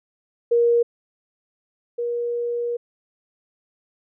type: tone pair in turn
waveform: sine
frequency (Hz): 471.9 / 476.3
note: A#4 / A#4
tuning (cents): +21 / +37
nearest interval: unison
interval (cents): 16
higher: second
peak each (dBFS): -14 / -22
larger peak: first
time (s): 0.51-0.83 / 1.98-2.77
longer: second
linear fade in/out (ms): 10
effects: none